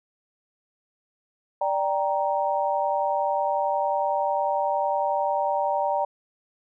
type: chord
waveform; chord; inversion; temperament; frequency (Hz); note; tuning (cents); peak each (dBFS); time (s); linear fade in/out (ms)
sine; G minor; second; equal with one note detuned; 587.3 / 784 / 935; D5 / G5 / Bb5; 0 / 0 / +5; -26; 1.61-6.05; 5
effects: none